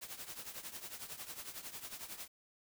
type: noise with tremolo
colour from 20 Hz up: white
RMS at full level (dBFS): -44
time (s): 0.01-2.28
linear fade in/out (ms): 20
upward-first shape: triangle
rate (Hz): 11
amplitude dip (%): 80
effects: none